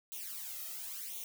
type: noise with flanger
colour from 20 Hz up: blue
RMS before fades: -43 dBFS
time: 0.12-1.24 s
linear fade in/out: 0 ms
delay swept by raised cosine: 0.3 to 1.6 ms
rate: 0.95 Hz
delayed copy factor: +0.9
effects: none